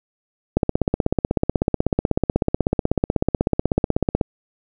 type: click train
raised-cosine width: 2 ms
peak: -3 dBFS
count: 60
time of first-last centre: 0.57-4.212 s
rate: 16.2 Hz
effects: none